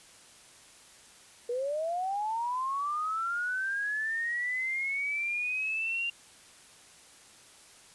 sine linear sweep, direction up, 470.6 to 2794 Hz, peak -29 dBFS, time 1.49-6.1 s, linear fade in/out 5 ms, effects white hiss -55 dBFS RMS until 7.94 s + resampled to 24000 Hz

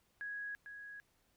sine tone with echo, 1661.2 Hz, G#6, in tune, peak -40 dBFS, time 0.21-0.55 s, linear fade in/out 0 ms, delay 450 ms, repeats 1, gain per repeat -7 dB, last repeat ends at 1 s, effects pink hiss -75 dBFS RMS until 1.36 s

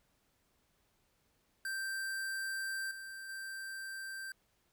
square tone with level steps, 1568 Hz, G6, in tune, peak -37 / -45 / -42 dBFS, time 1.65-4.32 s, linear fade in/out 2 ms, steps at 2.91 / 3.29 s, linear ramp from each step 2 ms, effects pink hiss -75 dBFS RMS until 4.72 s

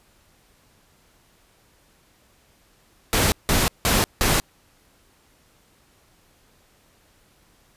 pink noise bursts, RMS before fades -19 dBFS, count 4, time 3.13-4.4 s, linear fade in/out 0 ms, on 190 ms, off 170 ms, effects pink hiss -59 dBFS RMS until 7.76 s + resampled to 32000 Hz

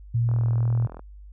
sine tone with vibrato, 116.54 Hz, A#2, in tune, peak -19 dBFS, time 0.14-0.87 s, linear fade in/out 10 ms, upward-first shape sine, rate 2.1 Hz, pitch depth 13 cents each way
click train, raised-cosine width 1 ms, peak -26 dBFS, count 30, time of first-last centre 0.29-0.994 s, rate 41.2 Hz
effects added 50 Hz sine -41 dBFS peak until 1.32 s

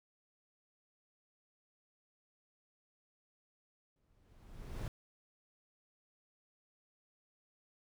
brown noise with exponential growth, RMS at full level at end -38 dBFS, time 3.96-4.88 s, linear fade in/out 1 ms, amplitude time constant 200 ms, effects none

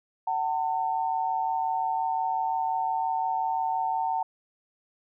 sine tone pair together, 755.3 / 901 Hz, F#5 / A5, +35 / +41 cents, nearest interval minor third, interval 306 cents, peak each -28 / -27 dBFS, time 0.27-4.23 s, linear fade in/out 5 ms, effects none

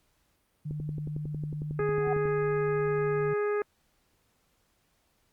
sine tone, 150.1 Hz, D3, 38 cents sharp, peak -32 dBFS, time 0.65-3.34 s, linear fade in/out 10 ms
click train, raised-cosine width 3 ms, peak -26 dBFS, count 18, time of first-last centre 0.71-2.255 s, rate 11 Hz
harmonic tone, 415.2 Hz, G#4, in tune, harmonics 1 / 2 / 3 / 4 / 5 / 6, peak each -26 / -43 / -37 / -40 / -45 / -51 dBFS, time 1.79-3.62 s, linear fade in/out 2 ms
sine tone with exponential growth, 752 Hz, F#5, 28 cents sharp, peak -26 dBFS, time 1.93-2.13 s, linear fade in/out 2 ms, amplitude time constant 42 ms
effects pink hiss -71 dBFS RMS until 5.32 s + Opus 48 kbps

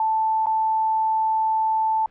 sine tone with dropouts, 880 Hz, A5, in tune, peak -18 dBFS, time 0-2.06 s, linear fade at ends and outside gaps 2 ms, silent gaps 0.459-0.468 s, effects pink hiss -56 dBFS RMS until 2.1 s + low-pass 2000 Hz 12 dB/octave

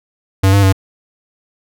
square tone with pitch steps, 96.3 / 99.8 / 96 Hz, G2 / G2 / G2, -30 / +32 / -36 cents, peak -8 dBFS, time 0.43-0.727 s, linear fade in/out 10 ms, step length 99 ms, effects none

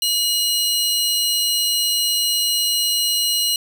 sawtooth tone pair together, 2900 / 4104 Hz, F#7 / C8, -35 / -34 cents, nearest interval tritone, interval 601 cents, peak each -17 dBFS, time 0.02-3.56 s, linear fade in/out 2 ms, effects none

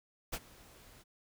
pink noise with ADSR envelope, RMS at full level -35 dBFS, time 0.32-1.04 s, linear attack 19 ms, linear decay 47 ms, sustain -23 dB, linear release 30 ms, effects none

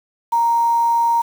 sine tone with quantisation, 932.3 Hz, A#5, in tune, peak -13 dBFS, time 0.32-1.22 s, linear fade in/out 10 ms, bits 6, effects none

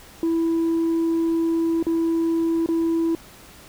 sine tone with dropouts, 330 Hz, E4, 2 cents sharp, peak -16 dBFS, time 0.23-3.15 s, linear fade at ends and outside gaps 1 ms, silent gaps 1.827-1.867 / 2.661-2.688 s, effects tanh soft clip ceiling -17 dBFS + pink hiss -46 dBFS RMS until 3.68 s

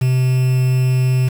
triangle tone with quantisation, 128.2 Hz, C3, 35 cents flat, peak -10 dBFS, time 0.01-1.29 s, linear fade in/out 10 ms, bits 5, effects none

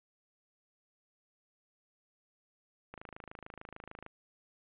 click train, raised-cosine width 0.5 ms, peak -30 dBFS, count 31, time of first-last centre 2.94-4.064 s, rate 26.7 Hz, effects resampled to 8000 Hz

